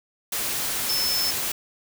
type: tone in noise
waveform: sine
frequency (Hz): 5270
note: E8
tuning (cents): -1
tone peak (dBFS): -23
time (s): 0.89-1.31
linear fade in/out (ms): 5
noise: white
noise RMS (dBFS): -27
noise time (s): 0.32-1.52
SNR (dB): +1
effects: none